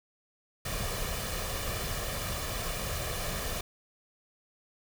pink noise with comb filter, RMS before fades -34 dBFS, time 0.65-3.61 s, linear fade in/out 5 ms, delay 1.7 ms, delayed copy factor +0.55, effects none

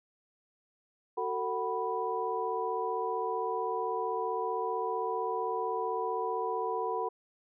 sine tone cluster, 374.1 / 449.7 / 750 / 985 Hz, F#4 / A4 / F#5 / B5, +19 / +38 / +23 / -5 cents, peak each -38 / -34 / -37 / -34 dBFS, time 1.17-7.09 s, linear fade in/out 10 ms, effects none

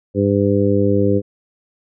harmonic tone, 100.6 Hz, G2, 45 cents sharp, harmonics 1 / 2 / 3 / 4 / 5, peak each -19 / -19 / -19 / -19 / -19 dBFS, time 0.14-1.22 s, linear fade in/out 50 ms, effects none

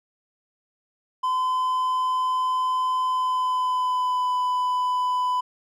triangle tone with pitch glide, 1020 to 999.6 Hz, C6 to B5, -44 to +21 cents, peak -19 dBFS, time 1.23-5.41 s, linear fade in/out 10 ms, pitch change -35 cents, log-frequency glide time 3.05-4.34 s, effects none

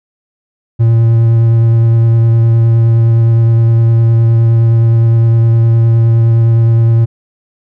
triangle tone with vibrato, 114.8 Hz, A#2, 26 cents flat, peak -3 dBFS, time 0.79-7.06 s, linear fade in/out 20 ms, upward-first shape sine, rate 9.7 Hz, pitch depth 12 cents each way, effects none

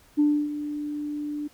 sine tone with ADSR envelope, 295.5 Hz, D4, 11 cents sharp, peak -15 dBFS, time 0.17-1.48 s, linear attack 26 ms, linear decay 290 ms, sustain -13 dB, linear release 12 ms, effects tanh soft clip ceiling -12 dBFS + pink hiss -57 dBFS RMS until 1.53 s

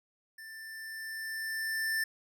square tone with level ramp, 1776 Hz, A6, 16 cents sharp, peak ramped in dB -46 to -29 dBFS, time 0.38-2.04 s, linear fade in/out 5 ms, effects none

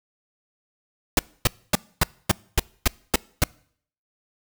pink noise bursts, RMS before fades -17 dBFS, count 9, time 1.17-3.439 s, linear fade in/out 2 ms, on 21 ms, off 260 ms, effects noise-tail reverb RT60 0.6 s tail -25 dB re dry

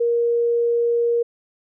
sine tone, 471 Hz, A#4, 18 cents sharp, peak -16 dBFS, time 0-1.23 s, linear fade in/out 10 ms, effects none

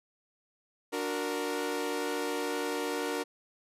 sawtooth chord, D augmented, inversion none, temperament equal with one note detuned, 293.7 / 366.6 / 466.2 Hz, D4 / F#4 / A#4, 0 / -16 / 0 cents, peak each -32 / -33 / -30 dBFS, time 0.92-3.24 s, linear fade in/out 20 ms, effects resampled to 32000 Hz

